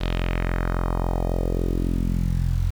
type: tone with low-pass filter sweep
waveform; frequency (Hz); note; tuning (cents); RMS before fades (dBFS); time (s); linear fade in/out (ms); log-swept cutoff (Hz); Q
sawtooth; 43.65; F1; 0; -23; 0-2.71; 20; 3800 to 94; 2.4
effects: 7-bit